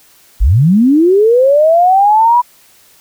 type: linear sweep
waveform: sine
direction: up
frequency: 38 to 987.8 Hz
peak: -5 dBFS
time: 0.4-2.42 s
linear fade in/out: 20 ms
effects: white hiss -46 dBFS RMS until 3 s